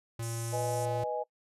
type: tone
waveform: square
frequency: 115.5 Hz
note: A#2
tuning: 16 cents flat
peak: -35 dBFS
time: 0.19-1.04 s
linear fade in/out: 5 ms
type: band-pass noise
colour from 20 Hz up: pink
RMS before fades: -45 dBFS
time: 0.22-0.86 s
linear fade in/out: 10 ms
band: 5300 to 12000 Hz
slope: 96 dB/octave
type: chord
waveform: sine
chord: G# minor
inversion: first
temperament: equal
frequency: 493.9 / 622.3 / 830.6 Hz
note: B4 / D#5 / G#5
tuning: 0 / 0 / 0 cents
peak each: -35 dBFS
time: 0.52-1.24 s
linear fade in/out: 20 ms
effects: noise-tail reverb RT60 0.1 s tail -22 dB re dry + resampled to 32000 Hz